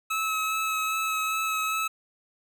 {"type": "tone with vibrato", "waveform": "25% pulse", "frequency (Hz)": 1292, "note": "E6", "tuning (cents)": -35, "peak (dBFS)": -22, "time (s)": [0.1, 1.88], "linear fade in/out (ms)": 10, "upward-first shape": "sine", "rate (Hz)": 2.5, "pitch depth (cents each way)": 14, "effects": []}